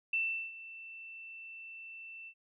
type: tone with ADSR envelope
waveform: sine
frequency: 2673 Hz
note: E7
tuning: 23 cents sharp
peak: -28 dBFS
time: 0.13-2.34 s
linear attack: 5 ms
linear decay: 380 ms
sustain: -17 dB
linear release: 65 ms
effects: none